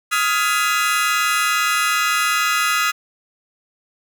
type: chord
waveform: 30% pulse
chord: F half-diminished seventh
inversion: third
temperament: just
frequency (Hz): 1257.2 / 1396.9 / 1676.3 / 2012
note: Eb6 / F6 / Ab6 / Cb7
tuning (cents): +18 / 0 / +16 / +32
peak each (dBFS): -17 / -19 / -23 / -22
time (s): 0.11-2.92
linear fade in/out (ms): 20
effects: none